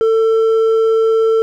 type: tone with hard clipping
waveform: sine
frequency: 447.2 Hz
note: A4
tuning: 28 cents sharp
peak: -11 dBFS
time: 0.01-1.42 s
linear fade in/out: 0 ms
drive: 4 dB
effects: none